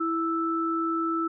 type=tone pair together; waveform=sine; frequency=329.1 / 1318.5 Hz; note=E4 / E6; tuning=-3 / 0 cents; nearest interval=2 octaves; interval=2403 cents; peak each=-27 dBFS; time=0-1.28 s; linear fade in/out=10 ms; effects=none